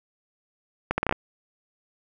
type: accelerating click train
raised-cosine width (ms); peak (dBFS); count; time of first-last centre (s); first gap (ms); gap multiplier
0.5; -8; 7; 0.91-1.125; 70; 0.72
effects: none